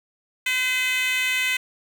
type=tone with high-pass filter; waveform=10% pulse; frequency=510 Hz; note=C5; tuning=44 cents flat; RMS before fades=-23 dBFS; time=0.46-1.57 s; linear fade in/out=5 ms; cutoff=2200 Hz; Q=2.7; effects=8-bit